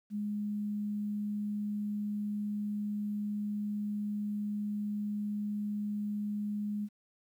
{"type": "tone", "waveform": "sine", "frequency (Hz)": 207.7, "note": "G#3", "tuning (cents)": 0, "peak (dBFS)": -32, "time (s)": [0.1, 6.89], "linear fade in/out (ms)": 50, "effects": ["11-bit"]}